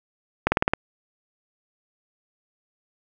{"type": "slowing click train", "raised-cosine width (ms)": 0.5, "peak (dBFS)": -3, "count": 6, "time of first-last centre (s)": [0.47, 0.735], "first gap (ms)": 50, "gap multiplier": 1.03, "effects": []}